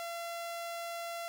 sawtooth tone, 681 Hz, F5, 44 cents flat, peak -34 dBFS, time 0-1.28 s, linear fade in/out 0 ms, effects none

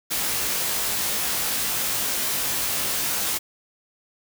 white noise with comb filter, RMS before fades -25 dBFS, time 0.1-3.39 s, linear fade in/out 20 ms, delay 19 ms, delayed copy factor +1, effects none

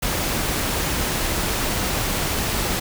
pink noise, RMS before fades -23 dBFS, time 0.02-2.8 s, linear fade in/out 10 ms, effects none

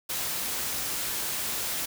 white noise, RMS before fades -31 dBFS, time 0.09-1.86 s, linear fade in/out 10 ms, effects none

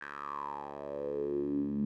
10% pulse tone with band-pass filter sweep, 71.6 Hz, D2, 43 cents flat, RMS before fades -36 dBFS, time 0.01-1.85 s, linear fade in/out 5 ms, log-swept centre 1600 to 210 Hz, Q 7.8, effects none

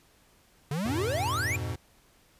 square exponential sweep, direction up, 136 to 2489 Hz, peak -29 dBFS, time 0.71-1.56 s, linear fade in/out 2 ms
square chord, F diminished, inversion none, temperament equal, 87.31 / 103.83 / 123.47 Hz, F2 / Ab2 / Cb3, 0 / 0 / 0 cents, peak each -36 dBFS, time 0.85-1.76 s, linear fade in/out 10 ms
effects pink hiss -62 dBFS RMS until 2.39 s + resampled to 32000 Hz

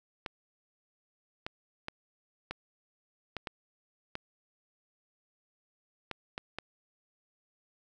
clicks, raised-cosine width 0.3 ms, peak -20 dBFS, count 10, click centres 0.262 / 1.465 / 1.884 / 2.51 / 3.367 / 3.472 / 4.154 / 6.113 / 6.379 / 6.586 s, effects none

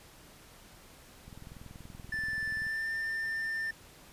click train, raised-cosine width 5 ms, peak -35 dBFS, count 30, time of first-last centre 1.28-2.668 s, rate 20.9 Hz
triangle tone with pitch glide, 1762 to 1793.8 Hz, A6 to A6, +2 to +33 cents, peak -30 dBFS, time 2.12-3.71 s, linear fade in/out 5 ms, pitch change +31 cents, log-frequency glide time 2.57-2.9 s
effects pink hiss -55 dBFS RMS until 4.12 s + resampled to 32000 Hz

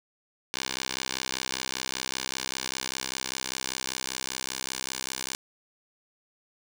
10% pulse tone with band-pass filter sweep, 65.1 Hz, C2, 8 cents flat, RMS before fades -34 dBFS, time 0.54-5.35 s, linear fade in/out 0 ms, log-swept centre 4800 to 7200 Hz, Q 0.92, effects none

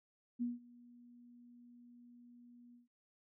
sine tone with ADSR envelope, 241.2 Hz, B3, 41 cents flat, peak -33 dBFS, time 0.39-2.88 s, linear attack 29 ms, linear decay 170 ms, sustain -24 dB, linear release 140 ms, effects none

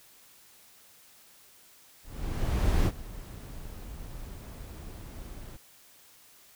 brown noise with ADSR envelope, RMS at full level -23 dBFS, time 2.03-5.57 s, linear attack 830 ms, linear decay 54 ms, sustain -19 dB, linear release 13 ms, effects white hiss -57 dBFS RMS until 6.55 s

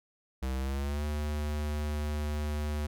square tone with pitch glide, 65.41 to 74.7 Hz, C2 to D2, 0 to +30 cents, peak -31 dBFS, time 0.42-2.87 s, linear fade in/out 10 ms, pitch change +230 cents, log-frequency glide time 0.57-1.05 s, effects none

